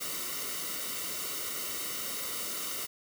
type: noise with comb filter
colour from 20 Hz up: white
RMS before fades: -36 dBFS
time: 0-2.87 s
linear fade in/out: 20 ms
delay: 1.2 ms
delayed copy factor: -0.7
effects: none